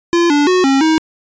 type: tone with pitch steps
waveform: square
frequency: 342.9 / 290.7 / 366.6 / 271.1 / 317.3 Hz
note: F4 / D4 / F#4 / C#4 / D#4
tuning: -32 / -18 / -16 / -38 / +34 cents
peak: -10 dBFS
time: 0.13-0.98 s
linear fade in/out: 0 ms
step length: 170 ms
effects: resampled to 16000 Hz